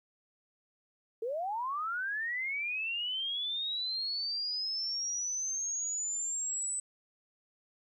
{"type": "linear sweep", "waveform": "sine", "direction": "up", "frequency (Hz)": [430.8, 8040], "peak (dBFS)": -32, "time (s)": [1.22, 6.8], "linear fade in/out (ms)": 5, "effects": ["12-bit"]}